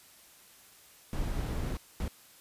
brown noise bursts at uneven times, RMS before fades -33 dBFS, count 2, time 1.13-1.77 / 2-2.08 s, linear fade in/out 0 ms, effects white hiss -57 dBFS RMS until 2.4 s + resampled to 32000 Hz

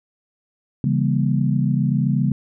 sine chord, C# diminished seventh, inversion none, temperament just, 138.59 / 166.31 / 199.57 / 239.5 Hz, C#3 / E3 / G3 / Bb3, 0 / +16 / +31 / +47 cents, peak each -19 / -24 / -22 / -24 dBFS, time 0.84-2.32 s, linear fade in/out 2 ms, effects none

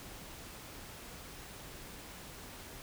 silence, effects pink hiss -49 dBFS RMS until 2.82 s

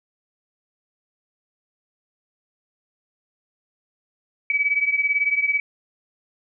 sine beating tone pair, 2280 / 2298 Hz, C#7 / D7, +48 / -38 cents, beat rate 18 Hz, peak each -20 / -23 dBFS, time 4.5-5.6 s, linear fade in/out 2 ms, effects none

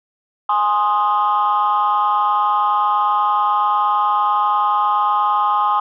sine chord, Ab major, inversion none, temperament equal with one note detuned, 830.6 / 1052 / 1244.5 Hz, Ab5 / C6 / Eb6, 0 / +9 / 0 cents, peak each -17 dBFS, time 0.49-5.8 s, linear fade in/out 5 ms, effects tanh soft clip ceiling -8 dBFS

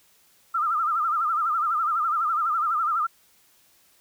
sine tone with vibrato, 1280 Hz, D#6, 49 cents sharp, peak -21 dBFS, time 0.54-3.07 s, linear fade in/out 10 ms, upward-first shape sine, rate 12 Hz, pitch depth 120 cents each way, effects white hiss -60 dBFS RMS until 4 s

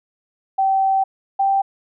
sine tone pair in turn, 773 / 783.3 Hz, G5 / G5, -24 / -2 cents, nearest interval unison, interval 22 cents, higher second, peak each -14 dBFS, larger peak neither, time 0.58-1.04 / 1.39-1.62 s, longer first, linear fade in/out 10 ms, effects none

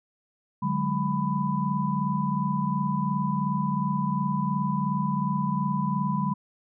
sine tone cluster, 148 / 184.5 / 207.3 / 996 Hz, D3 / F#3 / G#3 / B5, +14 / -5 / -3 / +14 cents, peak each -29 dBFS, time 0.62-6.34 s, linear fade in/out 10 ms, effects none

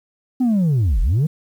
sine linear two-way sweep, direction down then up, 261.6 to 36.71 to 166.4 Hz, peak -11 dBFS, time 0.4-1.27 s, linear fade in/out 10 ms, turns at 1.01 s, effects tanh soft clip ceiling -13 dBFS + 8-bit

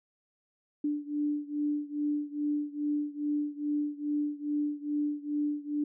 sine beating tone pair, 293.7 / 296.1 Hz, D4 / D4, 0 / +14 cents, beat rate 2.4 Hz, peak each -31 / -33 dBFS, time 0.84-5.84 s, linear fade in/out 5 ms, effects none

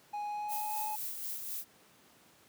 triangle tone with pitch glide, 830.6 to 851 Hz, G#5 to G#5, 0 to +42 cents, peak -33 dBFS, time 0.13-0.96 s, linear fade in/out 10 ms, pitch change +42 cents, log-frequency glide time 0.27-0.84 s
violet noise with tremolo, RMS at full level -38 dBFS, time 0.48-1.65 s, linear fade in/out 50 ms, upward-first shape sine, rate 4 Hz, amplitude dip 40%
effects pink hiss -62 dBFS RMS until 2.48 s + high-pass 150 Hz 12 dB/octave

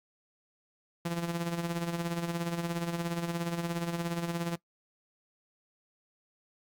sawtooth tone with tremolo, 170 Hz, F3, 46 cents flat, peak -25 dBFS, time 1.05-4.56 s, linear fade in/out 5 ms, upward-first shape sine, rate 17 Hz, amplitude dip 60%, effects noise-tail reverb RT60 0.1 s tail -21 dB re dry + Opus 48 kbps

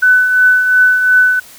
sine tone with tremolo, 1500 Hz, F#6, 23 cents sharp, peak -4 dBFS, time 0.02-1.4 s, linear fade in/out 10 ms, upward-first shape triangle, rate 2.8 Hz, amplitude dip 55%, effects white hiss -38 dBFS RMS until 1.58 s

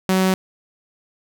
sawtooth tone, 187.9 Hz, F#3, 27 cents sharp, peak -11 dBFS, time 0.09-0.34 s, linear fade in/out 0 ms, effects none

